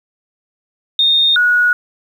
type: tone pair in turn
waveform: sine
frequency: 3673 / 1457.6 Hz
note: A#7 / F#6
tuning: -26 / -26 cents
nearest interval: octave + major third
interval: 1600 cents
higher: first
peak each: -9 dBFS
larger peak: neither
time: 0.99-1.36 / 1.36-1.73 s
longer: neither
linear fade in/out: 2 ms
effects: 7-bit